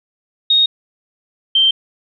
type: tone pair in turn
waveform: sine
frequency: 3729 / 3136 Hz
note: A#7 / G7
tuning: 0 / 0 cents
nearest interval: minor third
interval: 300 cents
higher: first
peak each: -9 / -9 dBFS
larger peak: neither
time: 0.5-0.66 / 1.55-1.71 s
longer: neither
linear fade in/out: 5 ms
effects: none